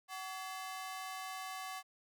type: ring-modulated tone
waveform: sawtooth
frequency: 945 Hz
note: A#5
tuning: 23 cents sharp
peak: -35 dBFS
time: 0.08-1.83 s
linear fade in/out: 50 ms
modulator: 191 Hz
effects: none